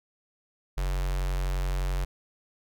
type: tone with notch filter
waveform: square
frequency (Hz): 45.82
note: F#1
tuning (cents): -16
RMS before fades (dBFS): -28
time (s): 0.77-2.05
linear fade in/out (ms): 10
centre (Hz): 250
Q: 0.96
effects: none